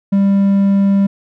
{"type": "tone", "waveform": "triangle", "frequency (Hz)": 197.7, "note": "G3", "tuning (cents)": 15, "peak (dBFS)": -7, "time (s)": [0.12, 1.07], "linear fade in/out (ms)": 10, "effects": []}